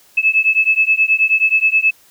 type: beating tone pair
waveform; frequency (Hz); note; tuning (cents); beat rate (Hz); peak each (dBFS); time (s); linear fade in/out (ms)
sine; 2600 / 2609.4; E7 / E7; -24 / -18; 9.4; -14; 0.17-1.91; 10
effects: white hiss -50 dBFS RMS until 2.1 s